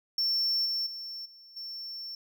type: tone with level steps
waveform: triangle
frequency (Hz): 5420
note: E8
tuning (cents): +47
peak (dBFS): -24 / -27 / -36 / -49 / -36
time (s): 0.18-2.15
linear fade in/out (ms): 2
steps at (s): 0.65 / 0.86 / 1.25 / 1.56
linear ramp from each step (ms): 10
effects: none